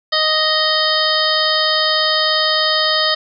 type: harmonic tone with a mistuned harmonic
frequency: 622.3 Hz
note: D#5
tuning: in tune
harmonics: 1 / 2 / 3 / 5 / 6 / 7 / 8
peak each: -21 / -21 / -21 / -21 / -21 / -21 / -21 dBFS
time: 0.12-3.15 s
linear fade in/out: 10 ms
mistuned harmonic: 7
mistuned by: +25 cents
effects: none